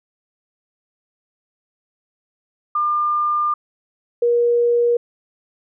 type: tone pair in turn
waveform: sine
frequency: 1200 / 476.2 Hz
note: D6 / A#4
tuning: +37 / +37 cents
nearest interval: octave + major third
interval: 1600 cents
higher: first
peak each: -16 / -13 dBFS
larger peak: second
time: 2.75-3.54 / 4.22-4.97 s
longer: first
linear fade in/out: 5 ms
effects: none